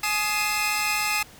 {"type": "tone cluster", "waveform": "sawtooth", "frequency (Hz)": [845, 1246, 2091, 2496, 2658], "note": ["G#5", "D#6", "C7", "D#7", "E7"], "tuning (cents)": [30, 2, -2, 5, 14], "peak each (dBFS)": -26, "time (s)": [0.03, 1.23], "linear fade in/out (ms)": 5, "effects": ["pink hiss -48 dBFS RMS until 1.39 s"]}